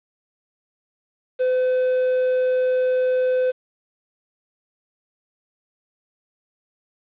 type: tone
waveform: triangle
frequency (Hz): 509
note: C5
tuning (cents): -48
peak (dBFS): -15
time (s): 1.39-3.52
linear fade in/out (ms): 20
effects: resampled to 8000 Hz + 8-bit